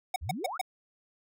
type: tone bursts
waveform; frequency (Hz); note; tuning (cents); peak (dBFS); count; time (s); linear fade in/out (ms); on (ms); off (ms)
square; 746; F#5; +14; -27; 4; 0.14-0.614; 5; 21; 130
type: exponential sweep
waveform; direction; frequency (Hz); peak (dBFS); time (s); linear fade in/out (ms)
sine; up; 63.2 to 1542; -34; 0.21-0.58; 20
effects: none